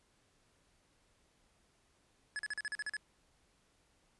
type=tone bursts; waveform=square; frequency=1703 Hz; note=G#6; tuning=43 cents sharp; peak=-37 dBFS; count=9; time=2.36-2.967 s; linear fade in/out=0 ms; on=31 ms; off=41 ms; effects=pink hiss -72 dBFS RMS until 4.19 s + resampled to 24000 Hz